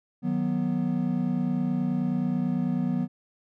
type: chord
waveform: triangle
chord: B major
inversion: first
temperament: equal with one note detuned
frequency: 155.56 / 185 / 244.5 Hz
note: D#3 / F#3 / B3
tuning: 0 / 0 / -17 cents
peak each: -29 / -26 / -25 dBFS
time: 0.22-3.08 s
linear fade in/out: 50 ms
effects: none